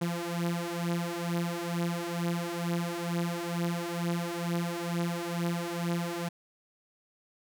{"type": "beating tone pair", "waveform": "sawtooth", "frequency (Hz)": [170.4, 172.6], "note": ["F3", "F3"], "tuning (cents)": [-42, -20], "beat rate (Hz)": 2.2, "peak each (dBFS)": -29, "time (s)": [0.01, 6.29], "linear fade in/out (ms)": 10, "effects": []}